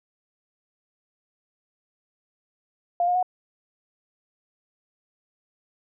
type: tone with pitch steps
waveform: sine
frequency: 698.5 / 714.8 / 731.5 Hz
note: F5 / F5 / F#5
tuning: 0 / +40 / -20 cents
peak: -19 dBFS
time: 3-3.228 s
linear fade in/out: 2 ms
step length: 76 ms
effects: none